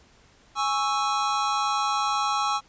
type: chord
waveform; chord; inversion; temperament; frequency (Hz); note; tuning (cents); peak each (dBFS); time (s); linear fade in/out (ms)
square; C# minor; second; equal; 830.6 / 1108.7 / 1318.5; G#5 / C#6 / E6; 0 / 0 / 0; -28; 0.55-2.61; 50
effects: pink hiss -57 dBFS RMS until 2.68 s + resampled to 16000 Hz